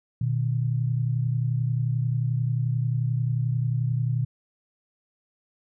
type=tone pair together; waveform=sine; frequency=120.38 / 151.7 Hz; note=B2 / D#3; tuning=-44 / -44 cents; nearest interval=major third; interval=400 cents; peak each=-23 / -28 dBFS; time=0.21-4.25 s; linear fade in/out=5 ms; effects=none